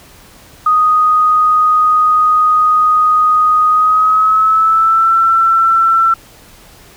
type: tone with pitch glide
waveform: sine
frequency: 1244.5 to 1341.5 Hz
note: D#6 to E6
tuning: 0 to +30 cents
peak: -7 dBFS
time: 0.66-6.14 s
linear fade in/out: 5 ms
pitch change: +130 cents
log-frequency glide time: 3.7-5.14 s
effects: pink hiss -41 dBFS RMS until 6.96 s